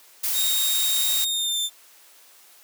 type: noise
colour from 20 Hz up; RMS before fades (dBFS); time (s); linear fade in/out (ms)
blue; -25; 0.23-1.25; 10
type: tone with pitch glide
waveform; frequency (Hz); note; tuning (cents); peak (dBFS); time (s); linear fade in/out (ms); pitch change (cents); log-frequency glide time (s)
sawtooth; 3729 to 3567; A#7 to A7; 0 to +23; -20; 0.33-1.7; 50; -77; 1.19-1.59
effects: white hiss -52 dBFS RMS until 2.63 s + high-pass 400 Hz 12 dB/octave